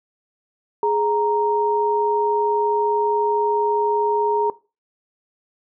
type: tone pair together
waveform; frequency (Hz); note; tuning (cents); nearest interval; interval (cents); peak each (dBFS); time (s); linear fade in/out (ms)
sine; 418.1 / 932.3; G#4 / A#5; +12 / 0; octave + major second; 1388; -19; 0.83-4.5; 2
effects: noise-tail reverb RT60 0.3 s tail -19 dB re dry